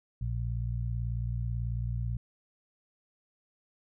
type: harmonic tone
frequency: 58.27 Hz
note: A#1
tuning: in tune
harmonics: 1 / 2 / 3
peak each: -33 / -32 / -46 dBFS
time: 0.21-2.17 s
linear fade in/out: 5 ms
effects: none